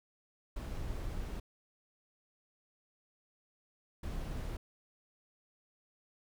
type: noise bursts at uneven times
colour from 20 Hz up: brown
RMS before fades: -39 dBFS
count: 2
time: 0.56-1.4 / 4.03-4.57 s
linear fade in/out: 5 ms
effects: none